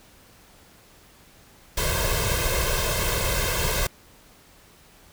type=noise with comb filter; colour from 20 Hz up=pink; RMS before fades=-24 dBFS; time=1.77-3.87 s; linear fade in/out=5 ms; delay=1.9 ms; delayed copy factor=+1; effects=pink hiss -53 dBFS RMS until 5.12 s